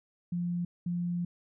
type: tone bursts at uneven times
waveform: sine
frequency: 174.61 Hz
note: F3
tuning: in tune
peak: -29 dBFS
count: 2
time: 0.32-0.65 / 0.86-1.25 s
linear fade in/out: 5 ms
effects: none